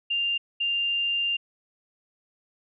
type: tone pair in turn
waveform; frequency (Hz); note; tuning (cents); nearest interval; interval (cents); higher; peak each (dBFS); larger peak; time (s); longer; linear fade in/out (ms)
sine; 2794 / 2794; F7 / F7; 0 / 0; unison; 0; neither; -23; neither; 0.1-0.38 / 0.6-1.37; second; 10
effects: none